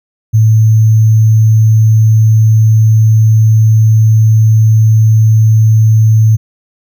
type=tone with sample-and-hold; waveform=sine; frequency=110 Hz; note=A2; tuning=in tune; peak=-3 dBFS; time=0.33-6.37 s; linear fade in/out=20 ms; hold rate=6300 Hz; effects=none